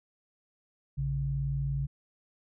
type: tone pair together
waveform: sine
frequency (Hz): 58.32 / 138.7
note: A#1 / C#3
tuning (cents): +1 / +1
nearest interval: octave + minor third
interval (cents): 1500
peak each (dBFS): -34 / -29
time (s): 0.97-1.87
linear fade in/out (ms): 20
effects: none